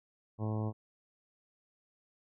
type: harmonic tone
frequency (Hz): 108.2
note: A2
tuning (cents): -29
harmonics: 1 / 2 / 3 / 4 / 5 / 6 / 7 / 8 / 9 / 10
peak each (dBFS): -33 / -39 / -43 / -45 / -47 / -49 / -50 / -51 / -52 / -53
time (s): 0.38-0.73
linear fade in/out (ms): 50
effects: none